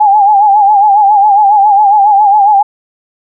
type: tone with vibrato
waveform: sine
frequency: 820 Hz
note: G#5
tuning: 22 cents flat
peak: -3 dBFS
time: 0-2.63 s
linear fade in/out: 10 ms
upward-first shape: sine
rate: 7.3 Hz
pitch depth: 81 cents each way
effects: none